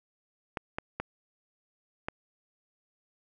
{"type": "clicks", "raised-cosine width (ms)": 0.5, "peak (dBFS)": -17, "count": 4, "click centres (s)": [0.572, 0.785, 1, 2.085], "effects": []}